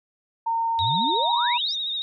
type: tone with pitch glide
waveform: sine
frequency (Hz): 915 to 963.3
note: A#5 to B5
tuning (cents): -32 to -43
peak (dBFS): -21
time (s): 0.46-1.58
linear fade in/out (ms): 10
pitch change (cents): +89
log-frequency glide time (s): 1.12-1.45
type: exponential sweep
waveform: sine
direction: up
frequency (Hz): 77.5 to 6200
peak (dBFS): -27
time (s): 0.78-1.76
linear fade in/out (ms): 50
type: tone with vibrato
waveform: sine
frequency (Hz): 3729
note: A#7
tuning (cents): 0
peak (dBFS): -25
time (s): 0.79-2.02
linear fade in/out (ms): 0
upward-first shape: sine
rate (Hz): 14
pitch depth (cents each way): 50
effects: none

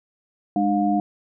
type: tone cluster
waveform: sine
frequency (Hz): 205.7 / 301.3 / 711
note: G#3 / D4 / F5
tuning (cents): -16 / +44 / +31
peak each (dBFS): -22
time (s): 0.56-1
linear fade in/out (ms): 2
effects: none

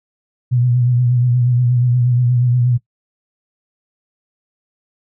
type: tone with vibrato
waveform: sine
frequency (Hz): 123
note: B2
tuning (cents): -7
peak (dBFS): -11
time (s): 0.51-2.78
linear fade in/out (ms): 20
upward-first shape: triangle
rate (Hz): 8.4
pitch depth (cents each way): 54
effects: noise-tail reverb RT60 0.1 s tail -19 dB re dry

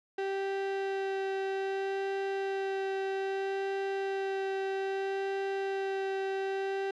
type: tone with vibrato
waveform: 35% pulse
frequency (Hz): 389.1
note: G4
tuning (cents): -13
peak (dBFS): -29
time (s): 0.18-6.91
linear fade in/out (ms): 5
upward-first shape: sine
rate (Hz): 0.62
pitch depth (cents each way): 9
effects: low-pass 3000 Hz 12 dB/octave

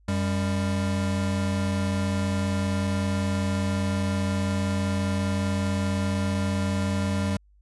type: tone pair together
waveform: square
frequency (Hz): 92.9 / 198.33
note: F#2 / G3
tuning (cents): +7 / +20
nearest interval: octave + minor second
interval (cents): 1313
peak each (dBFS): -27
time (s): 0.08-7.37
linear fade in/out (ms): 5
effects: added 50 Hz sine -55 dBFS peak until 7.61 s + resampled to 24000 Hz

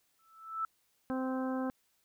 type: tone with exponential growth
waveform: sine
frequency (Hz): 1318.5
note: E6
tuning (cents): 0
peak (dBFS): -29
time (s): 0.19-0.65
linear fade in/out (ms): 2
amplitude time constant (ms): 98
type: harmonic tone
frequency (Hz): 260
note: C4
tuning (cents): -11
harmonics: 1 / 2 / 3 / 4 / 5 / 6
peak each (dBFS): -33 / -39 / -43 / -45 / -47 / -49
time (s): 1.1-1.7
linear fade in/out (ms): 0
effects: white hiss -74 dBFS RMS until 2.04 s

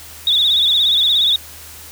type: tone with vibrato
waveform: sine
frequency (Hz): 3600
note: A7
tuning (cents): +39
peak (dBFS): -11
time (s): 0.27-1.36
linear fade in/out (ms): 2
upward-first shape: sine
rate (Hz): 17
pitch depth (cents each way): 98
effects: added 79 Hz sine -43 dBFS peak until 1.91 s + white hiss -37 dBFS RMS until 1.91 s

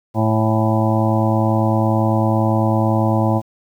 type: harmonic tone with a mistuned harmonic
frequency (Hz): 110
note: A2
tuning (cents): 0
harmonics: 1 / 2 / 3 / 5 / 6 / 7 / 8 / 9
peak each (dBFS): -17 / -20 / -22 / -24 / -25 / -25 / -26 / -27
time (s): 0.14-3.42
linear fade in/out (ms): 50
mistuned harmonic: 8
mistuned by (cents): -44
effects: 8-bit

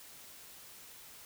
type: silence
effects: white hiss -53 dBFS RMS until 1.25 s

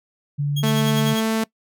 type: tone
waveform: sine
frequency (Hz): 144.2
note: D3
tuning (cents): -31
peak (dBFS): -19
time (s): 0.38-1.15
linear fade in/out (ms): 20
type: tone with tremolo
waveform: 40% pulse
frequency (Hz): 3279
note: G#7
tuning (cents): -23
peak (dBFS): -24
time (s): 0.56-1.21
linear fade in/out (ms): 10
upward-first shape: triangle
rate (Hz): 10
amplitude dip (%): 100
type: tone with pitch glide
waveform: sawtooth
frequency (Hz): 220 to 222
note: A3 to A3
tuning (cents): 0 to +16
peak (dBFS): -15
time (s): 0.63-1.44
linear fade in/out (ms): 5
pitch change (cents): +16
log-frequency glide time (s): 0.98-1.3
effects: noise-tail reverb RT60 0.1 s tail -22 dB re dry

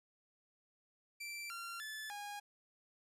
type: tone with pitch steps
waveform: sawtooth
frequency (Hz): 2342 / 1377 / 1738 / 820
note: D7 / F6 / A6 / G#5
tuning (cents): -5 / -25 / -22 / -22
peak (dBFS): -40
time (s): 1.2-2.4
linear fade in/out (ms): 10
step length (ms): 300
effects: resampled to 32000 Hz

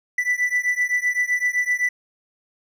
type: beating tone pair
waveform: triangle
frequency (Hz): 1975.5 / 1983.3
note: B6 / B6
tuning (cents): 0 / +7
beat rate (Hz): 7.8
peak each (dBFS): -20 / -21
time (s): 0.18-1.89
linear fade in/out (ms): 5
effects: none

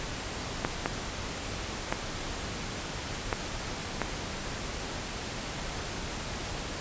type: clicks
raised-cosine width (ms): 0.5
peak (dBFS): -11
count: 5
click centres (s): 0.649 / 0.859 / 1.925 / 3.328 / 4.017
effects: pink hiss -36 dBFS RMS until 6.8 s + resampled to 16000 Hz

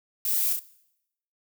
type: noise with echo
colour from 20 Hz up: violet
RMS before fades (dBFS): -27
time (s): 0.25-0.53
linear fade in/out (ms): 2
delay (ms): 32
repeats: 2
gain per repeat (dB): -3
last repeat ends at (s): 0.594
effects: noise-tail reverb RT60 0.8 s tail -20 dB re dry

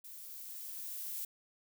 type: noise with level ramp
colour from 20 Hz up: violet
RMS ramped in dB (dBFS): -50 to -40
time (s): 0.04-1.25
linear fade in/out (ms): 5
effects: none

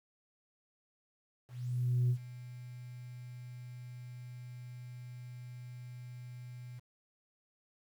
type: tone with ADSR envelope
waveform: sine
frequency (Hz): 123.47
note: B2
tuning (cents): 0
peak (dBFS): -24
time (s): 1.48-6.8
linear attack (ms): 620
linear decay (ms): 76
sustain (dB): -20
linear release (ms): 17
effects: tanh soft clip ceiling -24 dBFS + 10-bit

